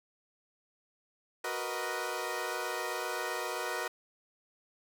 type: chord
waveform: 15% pulse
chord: B major seventh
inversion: second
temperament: equal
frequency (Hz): 370 / 466.2 / 493.9 / 622.3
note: F#4 / A#4 / B4 / D#5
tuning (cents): 0 / 0 / 0 / 0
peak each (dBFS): -33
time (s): 1.44-3.88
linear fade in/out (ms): 5
effects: none